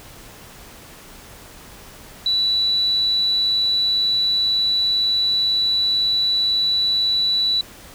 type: tone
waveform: sine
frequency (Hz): 3951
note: B7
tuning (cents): 0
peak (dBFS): -16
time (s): 2.26-7.61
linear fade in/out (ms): 2
effects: pink hiss -42 dBFS RMS until 7.94 s